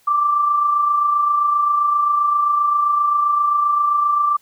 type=tone with amplitude modulation; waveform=sine; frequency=1174 Hz; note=D6; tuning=1 cent flat; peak=-12 dBFS; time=0.07-4.37 s; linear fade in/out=10 ms; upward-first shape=sine; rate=27.6 Hz; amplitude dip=40%; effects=white hiss -57 dBFS RMS until 4.41 s